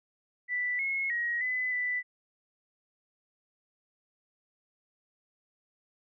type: tone with pitch steps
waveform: sine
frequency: 1976 / 2173 / 1894 / 2009 / 1985 Hz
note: B6 / C#7 / A#6 / B6 / B6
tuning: 0 / -35 / +27 / +29 / +8 cents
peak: -28 dBFS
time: 0.48-2.03 s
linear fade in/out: 50 ms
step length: 310 ms
effects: none